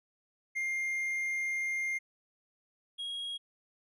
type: tone pair in turn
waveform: triangle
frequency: 2113 / 3288 Hz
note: C7 / G#7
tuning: +16 / -18 cents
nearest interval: minor sixth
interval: 766 cents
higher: second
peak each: -29 / -34 dBFS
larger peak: first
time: 0.55-1.99 / 2.98-3.38 s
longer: first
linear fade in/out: 20 ms
effects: resampled to 32000 Hz